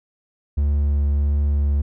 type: tone with vibrato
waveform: triangle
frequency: 72 Hz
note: D2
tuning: 34 cents flat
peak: -14 dBFS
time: 0.57-1.82 s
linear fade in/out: 10 ms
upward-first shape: triangle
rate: 1.5 Hz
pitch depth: 12 cents each way
effects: none